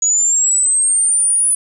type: linear sweep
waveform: sine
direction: up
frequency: 6760 to 9956 Hz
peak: -11 dBFS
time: 0.02-1.55 s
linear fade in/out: 5 ms
effects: none